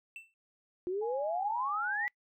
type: tone with exponential decay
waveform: triangle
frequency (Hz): 2673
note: E7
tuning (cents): +23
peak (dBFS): -38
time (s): 0.16-0.34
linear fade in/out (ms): 1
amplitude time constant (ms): 38
type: exponential sweep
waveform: sine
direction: up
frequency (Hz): 349.2 to 1999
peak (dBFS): -31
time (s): 0.87-2.08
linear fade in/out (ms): 0
type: tone with vibrato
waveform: sine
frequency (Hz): 830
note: G#5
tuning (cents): -1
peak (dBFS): -38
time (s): 1.01-2.08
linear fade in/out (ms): 20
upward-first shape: sine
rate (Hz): 3.8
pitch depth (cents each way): 11
effects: noise-tail reverb RT60 0.1 s tail -24 dB re dry